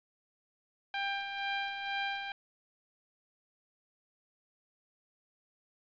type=tone with tremolo; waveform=15% pulse; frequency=794 Hz; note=G5; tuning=22 cents sharp; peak=-25 dBFS; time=0.94-2.32 s; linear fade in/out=2 ms; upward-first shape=sine; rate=2.1 Hz; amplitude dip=50%; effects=resampled to 11025 Hz + 9-bit